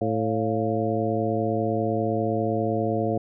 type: harmonic tone with a mistuned harmonic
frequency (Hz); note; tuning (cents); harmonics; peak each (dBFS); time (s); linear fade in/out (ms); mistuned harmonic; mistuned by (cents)
110; A2; 0; 1 / 2 / 3 / 4 / 5 / 6; -29 / -29 / -29 / -29 / -29 / -29; 0.01-3.18; 5; 6; +89
effects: none